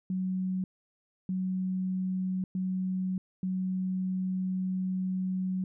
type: tone bursts at uneven times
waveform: sine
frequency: 186.2 Hz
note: F#3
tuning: 11 cents sharp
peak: -28 dBFS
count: 4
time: 0.1-0.64 / 1.29-2.44 / 2.55-3.18 / 3.43-5.64 s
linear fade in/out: 2 ms
effects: none